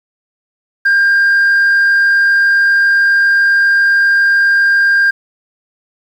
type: tone with frequency modulation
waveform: sine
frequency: 1600 Hz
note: G6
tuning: 35 cents sharp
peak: -5 dBFS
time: 0.85-5.11 s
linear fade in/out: 10 ms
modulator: 47.4 Hz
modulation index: 0.28
effects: tanh soft clip ceiling -6 dBFS + 7-bit